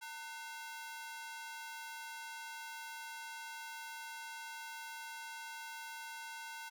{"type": "ring-modulated tone", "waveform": "sawtooth", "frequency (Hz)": 1205, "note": "D6", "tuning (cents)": 44, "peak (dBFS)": -38, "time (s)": [0.01, 6.7], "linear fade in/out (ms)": 20, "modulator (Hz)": 298, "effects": []}